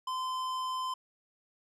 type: tone with tanh clipping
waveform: sine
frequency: 1029 Hz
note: C6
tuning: 29 cents flat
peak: -34 dBFS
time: 0.07-0.94 s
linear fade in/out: 5 ms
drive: 15 dB
effects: none